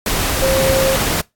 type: tone in noise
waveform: sine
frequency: 533 Hz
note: C5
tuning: 32 cents sharp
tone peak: -14 dBFS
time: 0.42-0.96 s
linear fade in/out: 2 ms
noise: pink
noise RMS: -18 dBFS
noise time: 0.06-1.21 s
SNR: +1 dB
effects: noise-tail reverb RT60 0.2 s tail -22 dB re dry + AAC 64 kbps